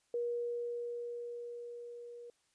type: tone with level ramp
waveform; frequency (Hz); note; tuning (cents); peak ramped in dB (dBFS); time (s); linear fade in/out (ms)
sine; 477.2; A#4; +41; -32 to -47; 0.14-2.3; 2
effects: white hiss -75 dBFS RMS until 2.54 s + resampled to 22050 Hz